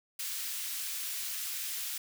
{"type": "high-pass noise", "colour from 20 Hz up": "white", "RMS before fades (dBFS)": -37, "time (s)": [0.19, 1.98], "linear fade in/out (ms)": 5, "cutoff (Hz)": 2000, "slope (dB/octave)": 12, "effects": []}